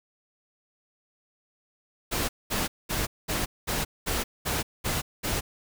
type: noise bursts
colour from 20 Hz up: pink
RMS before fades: -28 dBFS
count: 9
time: 2.11-5.41 s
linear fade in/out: 20 ms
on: 180 ms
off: 210 ms
effects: none